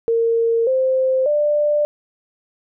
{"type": "tone with pitch steps", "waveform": "sine", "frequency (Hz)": [459.6, 521.9, 592.6], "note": ["A#4", "C5", "D5"], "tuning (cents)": [-25, -4, 15], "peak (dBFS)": -14, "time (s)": [0.08, 1.85], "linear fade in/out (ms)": 0, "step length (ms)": 590, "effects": []}